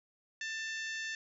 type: harmonic tone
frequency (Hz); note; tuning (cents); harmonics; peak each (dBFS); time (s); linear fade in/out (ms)
889; A5; +18; 2 / 3 / 4 / 5 / 6 / 7 / 8; -38 / -45 / -47 / -51 / -51 / -50 / -55; 0.41-1.15; 2
effects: none